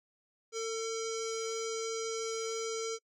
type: tone with low-pass filter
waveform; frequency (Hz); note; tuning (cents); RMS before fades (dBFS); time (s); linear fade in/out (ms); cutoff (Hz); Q
square; 449.5; A4; +37; -36; 0.52-2.99; 50; 6300; 5
effects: noise-tail reverb RT60 0.1 s tail -26 dB re dry